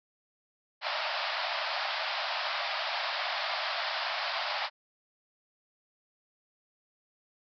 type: band-pass noise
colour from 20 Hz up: pink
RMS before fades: -33 dBFS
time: 0.81-4.7 s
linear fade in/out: 50 ms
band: 590 to 5100 Hz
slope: 96 dB/octave
effects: none